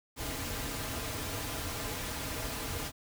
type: noise with comb filter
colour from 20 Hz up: pink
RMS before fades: -37 dBFS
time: 0.16-2.92 s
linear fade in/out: 50 ms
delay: 5.4 ms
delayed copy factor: -0.6
effects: none